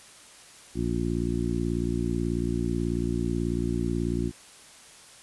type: harmonic tone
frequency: 58.27 Hz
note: A#1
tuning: in tune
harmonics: 1 / 2 / 3 / 4 / 5 / 6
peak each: -32 / -32 / -32 / -32 / -32 / -32 dBFS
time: 0.74-4.32 s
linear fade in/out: 50 ms
effects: white hiss -50 dBFS RMS until 5.22 s + resampled to 24000 Hz